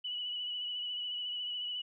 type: tone with vibrato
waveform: sine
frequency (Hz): 2951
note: F#7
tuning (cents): -5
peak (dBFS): -35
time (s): 0.04-1.82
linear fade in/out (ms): 10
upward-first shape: sine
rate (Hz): 14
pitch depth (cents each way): 27
effects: none